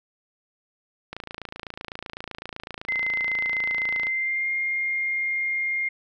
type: click train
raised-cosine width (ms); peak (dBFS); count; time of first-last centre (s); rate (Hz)
0.3; -18; 83; 1.13-4.069; 27.9
type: tone with pitch glide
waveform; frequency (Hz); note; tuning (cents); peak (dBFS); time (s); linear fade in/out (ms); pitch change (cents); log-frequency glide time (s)
sine; 2065 to 2121; C7 to C7; -23 to +23; -23; 2.88-5.89; 10; +46; 3.99-4.49
effects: none